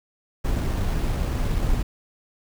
brown noise with sample-and-hold, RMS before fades -23 dBFS, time 0.44-1.83 s, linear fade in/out 10 ms, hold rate 7350 Hz, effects none

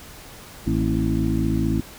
harmonic tone with a mistuned harmonic, 54.6 Hz, A1, 13 cents flat, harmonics 1 / 2 / 3 / 4 / 5 / 6, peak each -26 / -26 / -26 / -26 / -26 / -26 dBFS, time 0.66-1.81 s, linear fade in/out 10 ms, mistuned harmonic 4, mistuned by +76 cents, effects pink hiss -42 dBFS RMS until 1.98 s

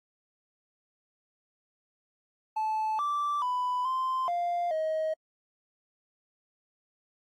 triangle tone with pitch steps, 870 / 1168 / 995 / 1039 / 698 / 631 Hz, A5 / D6 / B5 / C6 / F5 / D#5, -20 / -10 / +13 / -12 / -1 / +24 cents, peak -24 dBFS, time 2.56-5.14 s, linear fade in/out 10 ms, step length 430 ms, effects tanh soft clip ceiling -22 dBFS + AAC 64 kbps

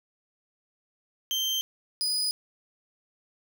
35% pulse tone pair in turn, 3136 / 4962 Hz, G7 / D#8, 0 / -6 cents, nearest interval minor sixth, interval 794 cents, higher second, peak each -24 dBFS, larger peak neither, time 1.31-1.61 / 2.01-2.31 s, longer neither, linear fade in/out 0 ms, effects none

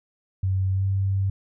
sine tone with pitch glide, 95 to 97.11 Hz, F#2 to G2, +46 to -16 cents, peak -20 dBFS, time 0.43-1.3 s, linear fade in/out 5 ms, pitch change +38 cents, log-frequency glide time 0.72-0.85 s, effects none

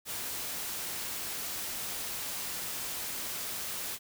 white noise, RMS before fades -37 dBFS, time 0.05-3.99 s, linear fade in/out 50 ms, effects none

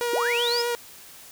sawtooth tone with vibrato, 476.5 Hz, A#4, 38 cents sharp, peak -20 dBFS, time 0.01-0.75 s, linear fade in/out 0 ms, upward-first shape sine, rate 7.8 Hz, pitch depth 15 cents each way
sine linear sweep, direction up, 288.6 to 5274 Hz, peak -24 dBFS, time 0.13-0.62 s, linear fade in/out 5 ms
effects white hiss -46 dBFS RMS until 1.31 s

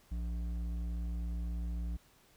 triangle tone with hard clipping, 58.27 Hz, A#1, in tune, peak -36 dBFS, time 0.11-1.97 s, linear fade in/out 10 ms, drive 12 dB, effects pink hiss -65 dBFS RMS until 2.36 s

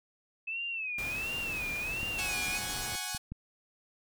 sine tone with vibrato, 2586 Hz, E7, 34 cents flat, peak -33 dBFS, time 0.47-2.58 s, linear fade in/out 10 ms, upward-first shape sine, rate 1.4 Hz, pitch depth 130 cents each way
pink noise, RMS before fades -42 dBFS, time 0.98-2.96 s, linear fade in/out 5 ms
clicks, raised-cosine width 5 ms, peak -28 / -32 / -29 / -27 dBFS, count 4, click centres 2.031 / 2.484 / 3.148 / 3.32 s
5% pulse chord, F# suspended second, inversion none, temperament equal, 740 / 830.6 / 1108.7 Hz, F#5 / G#5 / C#6, 0 / 0 / 0 cents, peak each -27 / -26 / -30 dBFS, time 2.18-3.18 s, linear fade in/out 10 ms
effects none

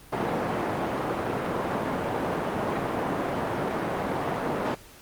white band-pass noise, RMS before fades -28 dBFS, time 0.12-4.75 s, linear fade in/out 10 ms, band 120 to 840 Hz, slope 12 dB/octave, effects pink hiss -50 dBFS RMS until 5.01 s + Opus 32 kbps

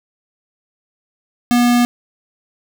square tone, 242 Hz, B3, 35 cents flat, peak -11 dBFS, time 1.51-1.85 s, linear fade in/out 0 ms, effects none

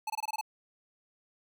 square tone bursts, 865 Hz, A5, 30 cents flat, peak -32 dBFS, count 7, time 0.07-0.412 s, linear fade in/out 5 ms, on 30 ms, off 22 ms, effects none

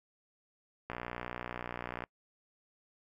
click train, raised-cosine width 0.5 ms, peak -23 dBFS, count 70, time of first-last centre 0.9-2.039 s, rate 60.6 Hz, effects noise-tail reverb RT60 0.1 s tail -26 dB re dry

